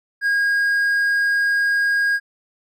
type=tone; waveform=triangle; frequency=1632 Hz; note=G#6; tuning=31 cents flat; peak=-14 dBFS; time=0.21-2.2 s; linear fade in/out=50 ms; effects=none